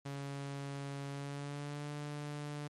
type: tone with pitch glide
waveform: sawtooth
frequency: 140 to 146.96 Hz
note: C#3 to D3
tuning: +18 to +2 cents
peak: -36 dBFS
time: 0.05-2.68 s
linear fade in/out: 10 ms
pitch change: +84 cents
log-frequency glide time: 1.09-1.9 s
effects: low-pass 10000 Hz 12 dB/octave + MP3 64 kbps